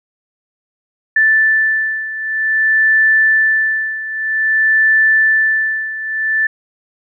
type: beating tone pair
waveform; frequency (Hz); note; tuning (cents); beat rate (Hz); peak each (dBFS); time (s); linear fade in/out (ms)
sine; 1760 / 1760.52; A6 / A6; 0 / +1; 0.52; -12 / -16; 1.16-6.47; 5
effects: none